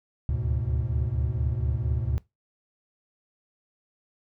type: tone cluster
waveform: triangle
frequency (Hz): 71.2 / 75.5 / 106.9 / 124.7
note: C#2 / D2 / A2 / B2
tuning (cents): +47 / +48 / -49 / +17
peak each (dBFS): -28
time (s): 0.29-2.18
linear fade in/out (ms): 0
effects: noise-tail reverb RT60 0.2 s tail -21 dB re dry